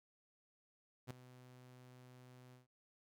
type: tone with ADSR envelope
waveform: sawtooth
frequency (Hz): 126.1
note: B2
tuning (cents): +36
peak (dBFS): -38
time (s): 1.07-2.67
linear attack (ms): 36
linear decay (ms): 5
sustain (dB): -16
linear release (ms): 140
effects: none